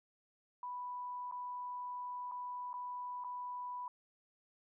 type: tone with dropouts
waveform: sine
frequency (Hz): 988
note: B5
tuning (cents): 0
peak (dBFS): -40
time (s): 0.63-3.88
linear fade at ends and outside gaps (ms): 2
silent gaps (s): 1.313-1.322 / 2.314-2.319 / 2.731-2.739 / 3.239-3.245
effects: none